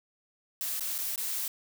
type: noise with dropouts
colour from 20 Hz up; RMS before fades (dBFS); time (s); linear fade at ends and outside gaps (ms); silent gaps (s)
blue; -33; 0.61-1.48; 1; 0.796-0.807 / 0.981-0.986 / 1.159-1.177
effects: none